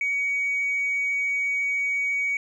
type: tone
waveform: sine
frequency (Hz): 2253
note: C#7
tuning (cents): +28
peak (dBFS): -21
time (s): 0.01-2.37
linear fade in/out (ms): 2
effects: tanh soft clip ceiling -19 dBFS + 10-bit